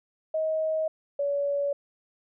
sine tone pair in turn, 632 / 567.9 Hz, D#5 / C#5, +27 / +42 cents, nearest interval major second, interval 185 cents, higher first, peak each -24 dBFS, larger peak neither, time 0.34-0.88 / 1.19-1.73 s, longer neither, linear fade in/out 5 ms, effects none

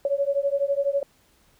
sine beating tone pair, 554.4 / 566.4 Hz, C#5 / C#5, 0 / +37 cents, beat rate 12 Hz, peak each -24 dBFS, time 0.05-1.03 s, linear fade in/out 2 ms, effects pink hiss -61 dBFS RMS until 1.59 s

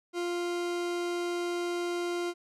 40% pulse tone, 349.2 Hz, F4, in tune, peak -29 dBFS, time 0.13-2.34 s, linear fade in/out 50 ms, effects low-pass 9000 Hz 12 dB/octave

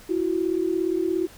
sine tone pair together, 332.8 / 370 Hz, E4 / F#4, +17 / 0 cents, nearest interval major second, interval 183 cents, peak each -24 dBFS, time 0.09-1.27 s, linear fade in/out 10 ms, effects pink hiss -48 dBFS RMS until 1.37 s

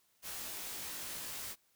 white noise with comb filter, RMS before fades -43 dBFS, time 0.22-1.56 s, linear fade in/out 50 ms, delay 18 ms, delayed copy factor -1, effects white hiss -73 dBFS RMS until 1.75 s

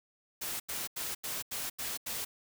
white noise bursts, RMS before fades -37 dBFS, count 7, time 0.41-2.25 s, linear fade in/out 10 ms, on 190 ms, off 85 ms, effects none

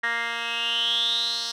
10% pulse tone with band-pass filter sweep, 233.1 Hz, A#3, in tune, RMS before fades -26 dBFS, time 0.03-1.52 s, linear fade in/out 10 ms, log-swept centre 1900 to 4700 Hz, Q 9.8, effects none

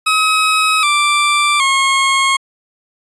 20% pulse tone with pitch steps, 1274 / 1175 / 1083.7 Hz, D#6 / D6 / C#6, +41 / +1 / -40 cents, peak -6 dBFS, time 0.06-2.37 s, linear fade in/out 10 ms, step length 770 ms, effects resampled to 22050 Hz

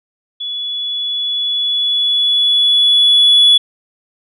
sine tone with level ramp, 3411 Hz, G#7, 46 cents sharp, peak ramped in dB -20 to -3 dBFS, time 0.4-3.58 s, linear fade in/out 10 ms, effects tanh soft clip ceiling -3 dBFS

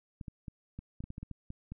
clicks, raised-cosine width 5 ms, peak -29 dBFS, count 12, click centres 0.212 / 0.282 / 0.482 / 0.79 / 1.005 / 1.04 / 1.104 / 1.181 / 1.23 / 1.313 / 1.504 / 1.72 s, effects none

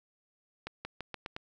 accelerating click train, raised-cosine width 0.3 ms, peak -22 dBFS, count 6, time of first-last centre 0.67-1.364 s, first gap 180 ms, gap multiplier 0.87, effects none

